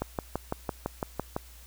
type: click train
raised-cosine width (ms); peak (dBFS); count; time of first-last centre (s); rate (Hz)
1; -15; 9; 0.02-1.365; 5.95
effects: added 60 Hz sine -49 dBFS peak until 1.66 s + white hiss -54 dBFS RMS until 1.66 s